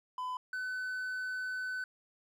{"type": "tone pair in turn", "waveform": "triangle", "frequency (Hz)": [1007, 1508.8], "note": ["B5", "F#6"], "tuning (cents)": [33, 33], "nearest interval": "perfect fifth", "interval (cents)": 700, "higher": "second", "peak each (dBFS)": [-33, -33], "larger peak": "neither", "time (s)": [[0.18, 0.37], [0.53, 1.84]], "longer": "second", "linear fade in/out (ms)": 2, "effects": []}